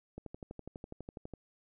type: click train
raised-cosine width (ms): 2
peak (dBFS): -30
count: 15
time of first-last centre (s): 0.18-1.337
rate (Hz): 12.1
effects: none